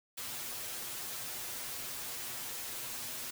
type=noise with comb filter; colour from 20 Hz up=white; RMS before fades=-41 dBFS; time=0.17-3.31 s; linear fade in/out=10 ms; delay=8.2 ms; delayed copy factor=+1; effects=none